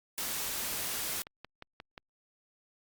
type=noise; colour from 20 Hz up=white; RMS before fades=-35 dBFS; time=0.18-1.22 s; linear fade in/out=0 ms
type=click train; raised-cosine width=0.3 ms; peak=-28 dBFS; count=9; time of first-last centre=0.56-1.978 s; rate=5.64 Hz
effects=Opus 48 kbps